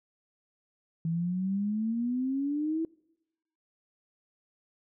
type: exponential sweep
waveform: sine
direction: up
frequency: 161.6 to 329.6 Hz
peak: -27 dBFS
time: 1.05-2.85 s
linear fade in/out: 2 ms
effects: noise-tail reverb RT60 0.9 s tail -25 dB re dry